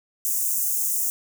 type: high-pass noise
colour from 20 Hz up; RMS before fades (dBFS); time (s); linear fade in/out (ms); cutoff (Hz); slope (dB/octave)
white; -24; 0.25-1.1; 0; 6300; 48
effects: none